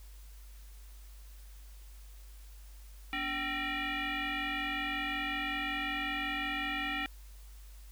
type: tone with frequency modulation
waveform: sine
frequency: 242.3 Hz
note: B3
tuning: 33 cents flat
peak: -32 dBFS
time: 3.13-7.06 s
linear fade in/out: 0 ms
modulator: 530 Hz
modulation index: 5.2
effects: added 50 Hz sine -48 dBFS peak until 7.91 s + white hiss -61 dBFS RMS until 7.91 s